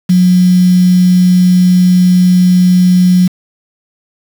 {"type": "tone with quantisation", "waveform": "sine", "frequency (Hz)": 181.1, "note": "F#3", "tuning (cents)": -37, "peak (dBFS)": -4, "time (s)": [0.09, 3.28], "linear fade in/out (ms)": 10, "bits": 4, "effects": []}